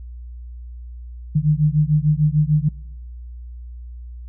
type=beating tone pair; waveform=sine; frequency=148.3 / 155 Hz; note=D3 / D#3; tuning=+17 / -6 cents; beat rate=6.7 Hz; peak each=-17 dBFS; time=1.35-2.69 s; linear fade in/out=10 ms; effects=noise-tail reverb RT60 1.0 s tail -25 dB re dry + added 60 Hz sine -32 dBFS peak until 4.28 s